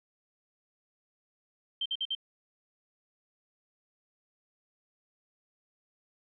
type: tone bursts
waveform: sine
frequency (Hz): 3136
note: G7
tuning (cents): 0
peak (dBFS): -29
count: 4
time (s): 1.81-2.151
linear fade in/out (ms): 5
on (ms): 47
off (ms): 51
effects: none